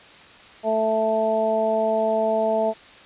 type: harmonic tone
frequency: 220 Hz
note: A3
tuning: in tune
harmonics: 1 / 2 / 3 / 4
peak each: -29 / -26 / -20 / -28 dBFS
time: 0.63-2.74 s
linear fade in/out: 50 ms
effects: white hiss -46 dBFS RMS until 3.05 s + resampled to 8000 Hz